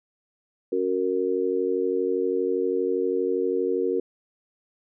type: chord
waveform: sine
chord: F# major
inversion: second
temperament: just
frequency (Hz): 277.5 / 370 / 462.5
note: C#4 / F#4 / A#4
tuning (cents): +2 / 0 / -14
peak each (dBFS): -30 / -25 / -25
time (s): 0.72-4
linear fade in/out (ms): 5
effects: none